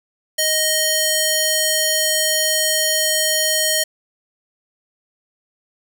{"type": "tone with band-pass filter", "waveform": "square", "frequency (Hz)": 623, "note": "D#5", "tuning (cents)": 2, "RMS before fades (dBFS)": -18, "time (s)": [0.38, 3.84], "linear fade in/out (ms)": 10, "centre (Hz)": 9300, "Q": 0.53, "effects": []}